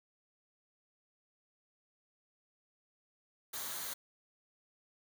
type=noise with comb filter; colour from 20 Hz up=white; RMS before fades=-41 dBFS; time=3.53-3.94 s; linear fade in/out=10 ms; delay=0.38 ms; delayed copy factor=-0.5; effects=none